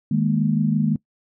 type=chord; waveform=sine; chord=D# suspended fourth; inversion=none; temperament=just; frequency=155.56 / 207.4 / 233.3 Hz; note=D#3 / G#3 / A#3; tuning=0 / -2 / +2 cents; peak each=-21 / -21 / -22 dBFS; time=0.11-0.96 s; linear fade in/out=5 ms; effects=noise-tail reverb RT60 0.1 s tail -21 dB re dry